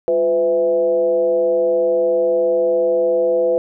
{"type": "tone with frequency modulation", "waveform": "sine", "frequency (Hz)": 505, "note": "B4", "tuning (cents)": 39, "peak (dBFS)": -13, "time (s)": [0.08, 3.58], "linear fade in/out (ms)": 0, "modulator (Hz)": 153, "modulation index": 0.67, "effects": []}